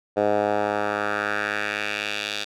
10% pulse tone with band-pass filter sweep, 103.83 Hz, G#2, in tune, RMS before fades -25 dBFS, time 0.16-2.45 s, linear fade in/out 20 ms, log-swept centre 600 to 3700 Hz, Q 1.9, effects none

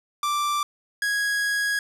45% pulse tone pair in turn, 1174.7 / 1657 Hz, D6 / G#6, 0 / -4 cents, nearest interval tritone, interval 596 cents, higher second, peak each -22 dBFS, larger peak neither, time 0.23-0.63 / 1.02-1.79 s, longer second, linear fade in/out 2 ms, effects low-pass 12000 Hz 12 dB/octave + 10-bit

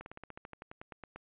slowing click train, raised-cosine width 0.5 ms, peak -30 dBFS, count 15, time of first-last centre 0.01-1.16 s, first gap 51 ms, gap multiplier 1.07, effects resampled to 8000 Hz

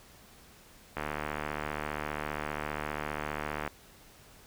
click train, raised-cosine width 0.5 ms, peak -18 dBFS, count 204, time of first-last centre 0.97-3.677 s, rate 75 Hz, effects pink hiss -56 dBFS RMS until 4.46 s

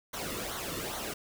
pink noise with flanger, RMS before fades -37 dBFS, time 0.13-1.14 s, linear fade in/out 10 ms, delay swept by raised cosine 0.39 to 1.29 ms, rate 2.4 Hz, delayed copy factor -0.65, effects none

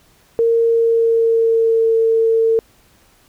sine tone with pitch glide, 460.5 to 451.5 Hz, A#4 to A4, -21 to +45 cents, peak -11 dBFS, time 0.39-2.59 s, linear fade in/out 0 ms, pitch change -34 cents, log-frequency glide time 0.66-1.94 s, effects pink hiss -53 dBFS RMS until 3.28 s

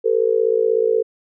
sine tone with amplitude modulation, 449.8 Hz, A4, 38 cents sharp, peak -10 dBFS, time 0.04-1.03 s, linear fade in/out 20 ms, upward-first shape sine, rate 56.4 Hz, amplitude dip 95%, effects none

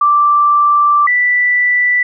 sine tone pair in turn, 1173 / 1972.7 Hz, D6 / B6, -2 / -2 cents, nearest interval major sixth, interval 900 cents, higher second, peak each -7 / -9 dBFS, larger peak first, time 0.01-1.07 / 1.07-2.03 s, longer first, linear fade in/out 5 ms, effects none

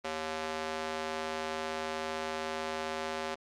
square tone with high-pass filter, 78.9 Hz, D#2, 25 cents sharp, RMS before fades -36 dBFS, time 0.04-3.35 s, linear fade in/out 10 ms, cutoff 500 Hz, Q 0.94, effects low-pass 6000 Hz 12 dB/octave + Opus 24 kbps

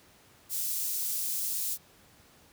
white high-pass noise, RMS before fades -32 dBFS, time 0.49-1.78 s, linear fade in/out 50 ms, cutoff 6400 Hz, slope 12 dB/octave, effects pink hiss -59 dBFS RMS until 2.52 s + high-pass 60 Hz 12 dB/octave

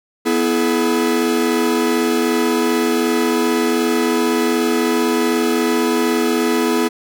45% pulse chord, E major, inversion second, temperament equal with one note detuned, 246.9 / 329.6 / 425.7 Hz, B3 / E4 / G#4, 0 / 0 / +43 cents, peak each -19 dBFS, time 0.25-6.89 s, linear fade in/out 20 ms, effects none

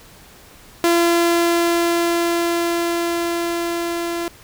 sawtooth tone with level ramp, 341 Hz, F4, 41 cents flat, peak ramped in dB -9 to -18 dBFS, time 0.84-4.28 s, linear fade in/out 0 ms, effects pink hiss -45 dBFS RMS until 4.43 s

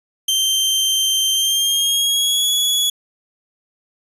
sawtooth tone with pitch glide, 3136 to 3381 Hz, G7 to G#7, 0 to +30 cents, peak -12 dBFS, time 0.28-2.9 s, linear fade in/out 5 ms, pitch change +130 cents, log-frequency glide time 1.33-2.49 s, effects resampled to 32000 Hz

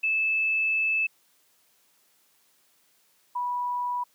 sine tone pair in turn, 2620 / 979.6 Hz, E7 / B5, -11 / -14 cents, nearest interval octave + perfect fourth, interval 1703 cents, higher first, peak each -22 / -26 dBFS, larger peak first, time 0.03-1.07 / 3.35-4.04 s, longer first, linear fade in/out 10 ms, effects white hiss -65 dBFS RMS until 4.14 s + high-pass 150 Hz 12 dB/octave

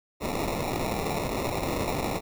blue noise with sample-and-hold, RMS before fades -29 dBFS, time 0.2-2.21 s, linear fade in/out 50 ms, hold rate 1575 Hz, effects none

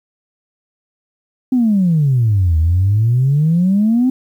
sine exponential two-way sweep, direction down then up, 262.8 to 77.9 to 262.8 Hz, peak -9 dBFS, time 1.52-4.1 s, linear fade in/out 5 ms, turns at 2.58 s, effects tanh soft clip ceiling -6 dBFS + 8-bit

